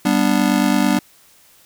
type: chord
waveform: square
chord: G major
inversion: none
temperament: just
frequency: 196 / 245 / 294 Hz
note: G3 / B3 / D4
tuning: 0 / -14 / +2 cents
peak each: -19 dBFS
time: 0.05-0.99 s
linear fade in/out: 5 ms
effects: white hiss -51 dBFS RMS until 1.65 s